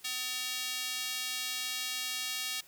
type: tone with high-pass filter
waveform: square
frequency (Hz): 253.1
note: B3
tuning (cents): +43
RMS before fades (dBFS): -36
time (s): 0.04-2.61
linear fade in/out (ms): 10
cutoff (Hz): 3100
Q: 1.2
effects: white hiss -58 dBFS RMS until 2.67 s